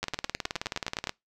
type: two click trains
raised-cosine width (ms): 0.2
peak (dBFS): -13 / -13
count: 21 / 11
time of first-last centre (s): 0.03-1.094 / 0.04-1.072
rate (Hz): 18.8 / 9.69
effects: noise-tail reverb RT60 0.2 s tail -24 dB re dry